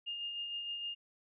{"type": "tone with tremolo", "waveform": "sine", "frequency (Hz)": 2826, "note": "F7", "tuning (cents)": 20, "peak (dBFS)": -36, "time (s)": [0.06, 0.95], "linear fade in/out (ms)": 20, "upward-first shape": "sine", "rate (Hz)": 6.5, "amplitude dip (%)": 35, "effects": []}